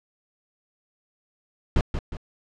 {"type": "noise with echo", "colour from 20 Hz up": "brown", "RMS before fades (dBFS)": -19, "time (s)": [1.76, 1.81], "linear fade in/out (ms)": 2, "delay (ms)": 180, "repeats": 2, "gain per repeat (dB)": -7, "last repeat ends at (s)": 2.17, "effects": ["low-pass 5000 Hz 12 dB/octave"]}